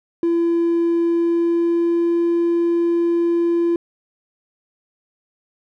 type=tone with pitch glide; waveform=triangle; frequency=338.1 to 340.6 Hz; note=E4 to F4; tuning=+44 to -43 cents; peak=-12 dBFS; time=0.23-3.76 s; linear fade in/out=2 ms; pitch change=+13 cents; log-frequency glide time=1.04-2.24 s; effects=tanh soft clip ceiling -10 dBFS